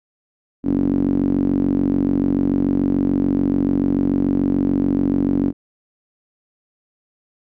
sawtooth tone with band-pass filter, 46.89 Hz, F#1, 24 cents sharp, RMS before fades -18 dBFS, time 0.63-5.53 s, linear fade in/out 50 ms, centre 270 Hz, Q 6.4, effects none

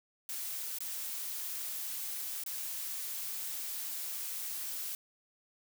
blue noise with dropouts, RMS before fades -39 dBFS, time 0.29-4.95 s, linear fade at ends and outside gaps 1 ms, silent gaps 0.786-0.805 / 2.437-2.462 s, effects none

